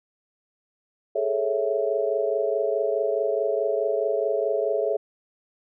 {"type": "chord", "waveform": "sine", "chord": "A major seventh", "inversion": "third", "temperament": "equal", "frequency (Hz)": [415.3, 440, 554.4, 659.3], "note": ["G#4", "A4", "C#5", "E5"], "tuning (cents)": [0, 0, 0, 0], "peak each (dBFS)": -27, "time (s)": [1.15, 4.97], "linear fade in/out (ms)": 10, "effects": []}